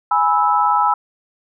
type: chord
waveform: sine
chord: E major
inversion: first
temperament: equal with one note detuned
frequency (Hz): 830.6 / 987.8 / 1309.4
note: G#5 / B5 / E6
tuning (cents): 0 / 0 / -12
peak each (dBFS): -17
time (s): 0.11-0.94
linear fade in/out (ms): 5
effects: none